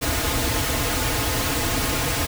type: noise with comb filter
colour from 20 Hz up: pink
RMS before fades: -23 dBFS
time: 0.01-2.27 s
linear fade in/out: 20 ms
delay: 5.2 ms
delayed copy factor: -1
effects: none